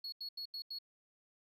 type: tone bursts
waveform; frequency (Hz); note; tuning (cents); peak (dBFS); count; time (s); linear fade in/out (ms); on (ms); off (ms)
sine; 4347; C#8; -35; -38; 5; 0.04-0.787; 5; 83; 83
effects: tanh soft clip ceiling -39 dBFS + 13-bit